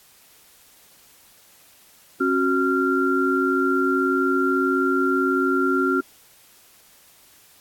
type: tone cluster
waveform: sine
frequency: 270.6 / 369 / 1382 Hz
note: C#4 / F#4 / F6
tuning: -42 / -5 / -19 cents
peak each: -22 dBFS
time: 2.2-6.01 s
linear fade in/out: 10 ms
effects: white hiss -53 dBFS RMS until 7.6 s + AAC 64 kbps